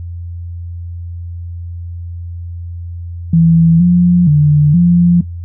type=tone with pitch steps; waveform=sine; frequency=165.4 / 176.2 / 148.3 / 173.8 Hz; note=E3 / F3 / D3 / F3; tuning=+6 / +16 / +17 / -8 cents; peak=-5 dBFS; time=3.33-5.21 s; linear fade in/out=5 ms; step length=470 ms; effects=noise-tail reverb RT60 0.1 s tail -17 dB re dry + added 86 Hz sine -22 dBFS peak until 5.44 s